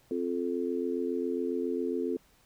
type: chord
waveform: sine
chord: F major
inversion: second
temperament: just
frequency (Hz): 261.9 / 349.2 / 436.5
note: C4 / F4 / A4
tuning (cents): +2 / 0 / -14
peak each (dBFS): -33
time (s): 0.11-2.17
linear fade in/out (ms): 2
effects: pink hiss -64 dBFS RMS until 2.45 s